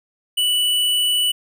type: tone with hard clipping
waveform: triangle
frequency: 2962 Hz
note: F#7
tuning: 1 cent sharp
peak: -17 dBFS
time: 0.37-1.32 s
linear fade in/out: 10 ms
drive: 17 dB
effects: none